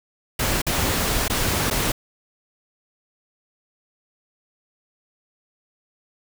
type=noise with dropouts; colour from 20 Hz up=pink; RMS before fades=-22 dBFS; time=0.39-1.92 s; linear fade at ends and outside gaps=5 ms; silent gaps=0.618-0.666 / 1.281-1.298 / 1.702-1.709 s; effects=none